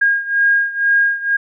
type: beating tone pair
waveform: sine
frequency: 1625 / 1627.1 Hz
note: G#6 / G#6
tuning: -38 / -36 cents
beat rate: 2.1 Hz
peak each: -14 / -17 dBFS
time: 0.01-1.37 s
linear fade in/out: 10 ms
effects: none